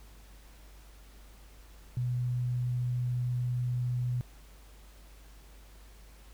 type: tone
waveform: sine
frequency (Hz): 123.47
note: B2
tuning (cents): 0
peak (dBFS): -28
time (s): 1.97-4.21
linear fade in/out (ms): 0
effects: added 50 Hz sine -51 dBFS peak until 6.33 s + pink hiss -59 dBFS RMS until 6.33 s